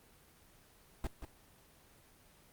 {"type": "noise with echo", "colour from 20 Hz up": "brown", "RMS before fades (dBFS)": -35, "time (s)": [1.04, 1.07], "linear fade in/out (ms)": 2, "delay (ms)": 180, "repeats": 1, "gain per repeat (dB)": -9, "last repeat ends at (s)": 1.25, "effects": ["pink hiss -63 dBFS RMS until 2.52 s", "Opus 24 kbps"]}